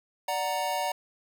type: chord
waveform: square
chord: D augmented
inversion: none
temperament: equal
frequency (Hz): 587.3 / 740 / 932.3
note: D5 / F#5 / A#5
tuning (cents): 0 / 0 / 0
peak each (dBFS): -34 / -32 / -32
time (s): 0.28-0.92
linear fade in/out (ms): 5
effects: none